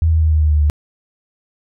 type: tone with pitch steps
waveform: sine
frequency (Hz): 81.3 / 80.04 / 78.8 / 77.58 / 76.38 / 75.2 / 74.04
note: E2 / D#2 / D#2 / D#2 / D#2 / D2 / D2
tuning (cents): -23 / +50 / +23 / -4 / -31 / +42 / +15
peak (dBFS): -10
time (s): 0.02-0.699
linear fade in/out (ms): 0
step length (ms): 97
effects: none